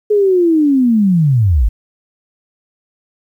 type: linear sweep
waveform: sine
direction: down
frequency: 426 to 45.21 Hz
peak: -8 dBFS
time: 0.1-1.69 s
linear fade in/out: 10 ms
effects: 8-bit